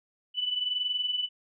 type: tone pair together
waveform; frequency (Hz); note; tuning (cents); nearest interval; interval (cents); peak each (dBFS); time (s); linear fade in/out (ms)
sine; 2979 / 3000; F#7 / F#7; +11 / +23; unison; 12; -28 / -34; 0.34-1.29; 50
effects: none